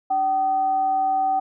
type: tone with frequency modulation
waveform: sine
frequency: 766 Hz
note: G5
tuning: 40 cents flat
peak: -18 dBFS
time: 0.1-1.4 s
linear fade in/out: 10 ms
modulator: 469 Hz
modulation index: 0.2
effects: none